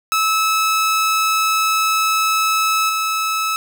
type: tone with level steps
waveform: sawtooth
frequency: 1300 Hz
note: E6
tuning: 24 cents flat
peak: -11 / -14 dBFS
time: 0.12-3.56 s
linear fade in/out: 0 ms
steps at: 2.89 s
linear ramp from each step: 5 ms
effects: none